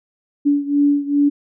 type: beating tone pair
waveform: sine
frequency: 286.3 / 288.8 Hz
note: D4 / D4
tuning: -44 / -29 cents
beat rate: 2.5 Hz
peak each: -15 / -18 dBFS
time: 0.45-1.3 s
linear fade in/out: 20 ms
effects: none